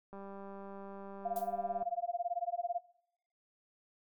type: click train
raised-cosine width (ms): 1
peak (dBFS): -35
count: 335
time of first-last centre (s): 0.13-1.825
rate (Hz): 197
type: tone with tremolo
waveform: sine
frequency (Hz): 698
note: F5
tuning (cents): -1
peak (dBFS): -30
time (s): 1.25-2.79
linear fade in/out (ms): 5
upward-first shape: sine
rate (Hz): 18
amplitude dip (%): 95
type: noise with exponential decay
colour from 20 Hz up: violet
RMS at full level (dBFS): -42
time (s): 1.36-1.55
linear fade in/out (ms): 1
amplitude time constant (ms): 40
effects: noise-tail reverb RT60 0.7 s tail -19 dB re dry + MP3 96 kbps